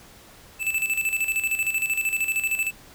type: tone with tremolo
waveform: square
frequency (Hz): 2636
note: E7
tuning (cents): -1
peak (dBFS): -21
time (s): 0.59-2.72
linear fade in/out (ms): 50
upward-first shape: square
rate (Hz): 13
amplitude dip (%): 65
effects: pink hiss -49 dBFS RMS until 2.94 s